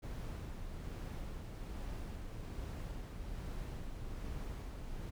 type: noise with tremolo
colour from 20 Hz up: brown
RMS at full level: -42 dBFS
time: 0.02-5.11 s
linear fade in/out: 20 ms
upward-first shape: sine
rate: 1.2 Hz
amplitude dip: 30%
effects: none